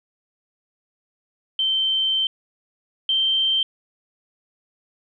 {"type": "tone pair in turn", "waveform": "sine", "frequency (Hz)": [3110, 3132], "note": ["G7", "G7"], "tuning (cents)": [-14, -2], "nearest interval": "unison", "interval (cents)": 12, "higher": "second", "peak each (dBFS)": [-18, -17], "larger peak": "second", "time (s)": [[1.59, 2.27], [3.09, 3.63]], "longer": "first", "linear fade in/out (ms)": 2, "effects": []}